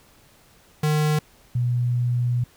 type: tone pair in turn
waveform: square / sine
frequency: 152.1 / 122 Hz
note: D#3 / B2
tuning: -39 / -21 cents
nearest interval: major third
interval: 382 cents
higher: first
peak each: -19 dBFS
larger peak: neither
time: 0.83-1.19 / 1.55-2.44 s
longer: second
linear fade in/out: 5 ms
effects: pink hiss -55 dBFS RMS until 2.56 s